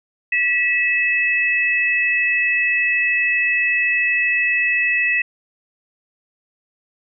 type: tone pair together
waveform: sine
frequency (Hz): 1947.8 / 2600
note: B6 / E7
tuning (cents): -24 / -24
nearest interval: perfect fourth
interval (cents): 500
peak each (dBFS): -18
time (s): 0.32-5.22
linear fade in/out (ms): 5
effects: none